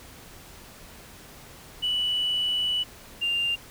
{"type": "tone pair in turn", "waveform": "sine", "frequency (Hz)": [2960, 2794], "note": ["F#7", "F7"], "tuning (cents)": [0, 0], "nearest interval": "minor second", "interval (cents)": 100, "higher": "first", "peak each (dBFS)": -22, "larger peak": "neither", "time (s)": [[1.82, 2.84], [3.21, 3.56]], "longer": "first", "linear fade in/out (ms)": 20, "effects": ["tanh soft clip ceiling -19 dBFS", "pink hiss -47 dBFS RMS until 3.7 s"]}